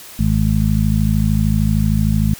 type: harmonic tone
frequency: 53.2 Hz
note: G#1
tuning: 42 cents sharp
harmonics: 1 / 2 / 3 / 4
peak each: -18 / -18 / -18 / -18 dBFS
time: 0.19-2.34 s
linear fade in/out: 5 ms
effects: white hiss -37 dBFS RMS until 2.39 s